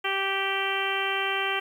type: harmonic tone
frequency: 390 Hz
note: G4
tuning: 9 cents flat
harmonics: 1 / 2 / 3 / 4 / 5 / 6 / 7 / 8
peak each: -33 / -33 / -33 / -33 / -33 / -33 / -33 / -33 dBFS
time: 0.04-1.6 s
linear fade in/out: 10 ms
effects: 9-bit